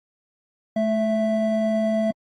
triangle tone pair together, 217.2 / 661.1 Hz, A3 / E5, -22 / +5 cents, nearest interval octave + perfect fifth, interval 1927 cents, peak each -20 dBFS, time 0.76-2.11 s, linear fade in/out 5 ms, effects AAC 32 kbps

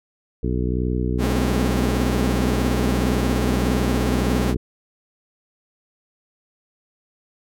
harmonic tone, 61.74 Hz, B1, in tune, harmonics 1 / 2 / 3 / 4 / 5 / 6 / 7, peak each -23 / -26 / -28 / -29 / -30 / -31 / -31 dBFS, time 0.43-4.57 s, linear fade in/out 5 ms
sawtooth tone with vibrato, 233.1 Hz, A#3, in tune, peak -18 dBFS, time 1.18-4.55 s, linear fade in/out 50 ms, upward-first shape sine, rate 17 Hz, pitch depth 290 cents each way
effects none

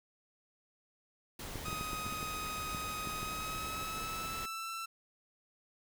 pink noise, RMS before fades -44 dBFS, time 1.39-4.46 s, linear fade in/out 5 ms
clicks, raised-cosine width 3 ms, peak -29 dBFS, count 11, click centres 1.557 / 1.683 / 1.729 / 1.811 / 1.932 / 2.065 / 2.125 / 2.229 / 2.748 / 3.073 / 3.23 s
sawtooth tone with pitch glide, 1255 to 1337.3 Hz, D#6 to E6, +15 to +24 cents, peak -35 dBFS, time 1.65-4.86 s, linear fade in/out 10 ms, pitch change +109 cents, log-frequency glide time 3.15-4.71 s
effects none

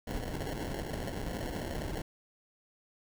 pink noise with sample-and-hold, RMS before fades -37 dBFS, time 0.07-2.02 s, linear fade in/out 5 ms, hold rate 1225 Hz, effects none

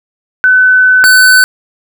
sine / square tone pair in turn, 1509 / 1509 Hz, F#6 / F#6, +34 / +34 cents, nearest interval unison, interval 0 cents, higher neither, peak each -3 dBFS, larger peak neither, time 0.44-1.04 / 1.04-1.44 s, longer first, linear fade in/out 0 ms, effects none

